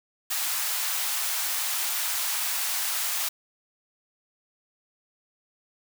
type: high-pass noise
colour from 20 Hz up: white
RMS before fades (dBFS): -28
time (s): 0.3-3.29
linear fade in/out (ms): 10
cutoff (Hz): 730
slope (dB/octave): 24
effects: none